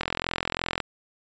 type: click train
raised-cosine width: 0.3 ms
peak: -9 dBFS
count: 35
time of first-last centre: 0.01-0.803 s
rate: 42.9 Hz
effects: resampled to 16000 Hz